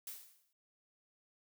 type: noise with exponential decay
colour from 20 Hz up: blue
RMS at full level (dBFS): -43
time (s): 0.07-0.53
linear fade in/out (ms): 2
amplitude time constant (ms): 98
effects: none